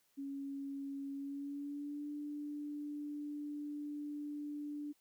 sine tone with pitch glide, 277.2 to 293.7 Hz, C#4 to D4, 0 to 0 cents, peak -40 dBFS, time 0.17-4.93 s, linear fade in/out 20 ms, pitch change +100 cents, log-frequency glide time 1.14-2.09 s, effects white hiss -75 dBFS RMS until 5 s

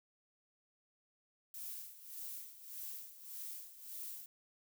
violet noise with tremolo, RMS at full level -45 dBFS, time 1.54-4.26 s, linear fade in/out 2 ms, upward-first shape sine, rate 1.7 Hz, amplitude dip 75%, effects none

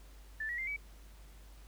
sine tone with pitch steps, 1760 / 1919.3 / 2093 / 2282 Hz, A6 / B6 / C7 / C#7, 0 / -50 / 0 / +50 cents, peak -35 dBFS, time 0.4-0.764 s, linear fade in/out 5 ms, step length 91 ms, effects added 50 Hz sine -52 dBFS peak until 1.67 s + pink hiss -62 dBFS RMS until 1.67 s

